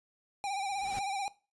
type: tone with vibrato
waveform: square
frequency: 792 Hz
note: G5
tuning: 18 cents sharp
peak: -33 dBFS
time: 0.44-1.28 s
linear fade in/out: 0 ms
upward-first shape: sine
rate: 16 Hz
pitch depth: 58 cents each way
type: noise with exponential growth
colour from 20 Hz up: pink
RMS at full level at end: -41 dBFS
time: 0.58-0.99 s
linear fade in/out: 0 ms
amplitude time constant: 88 ms
effects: noise-tail reverb RT60 0.3 s tail -18 dB re dry + resampled to 24000 Hz